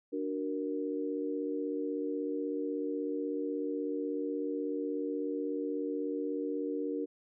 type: chord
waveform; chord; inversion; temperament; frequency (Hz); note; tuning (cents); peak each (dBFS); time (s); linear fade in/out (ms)
sine; D augmented; none; equal; 293.7 / 370 / 466.2; D4 / F#4 / A#4; 0 / 0 / 0; -35 / -39 / -36; 0.12-7.06; 20
effects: none